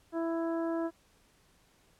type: harmonic tone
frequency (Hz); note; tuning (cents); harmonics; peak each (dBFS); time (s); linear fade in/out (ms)
331.1; E4; +8; 1 / 2 / 3 / 4 / 5; -31 / -36 / -43 / -46 / -49; 0.12-0.91; 50
effects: pink hiss -66 dBFS RMS until 1.99 s + low-pass 12000 Hz 12 dB/octave